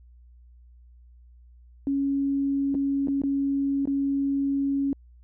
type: tone with dropouts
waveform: sine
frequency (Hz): 277.2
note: C#4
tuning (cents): 0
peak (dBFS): -22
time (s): 1.87-4.93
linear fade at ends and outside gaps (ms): 1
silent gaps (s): 2.744-2.75 / 3.073-3.083 / 3.218-3.236 / 3.855-3.874
effects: added 60 Hz sine -49 dBFS peak until 5.23 s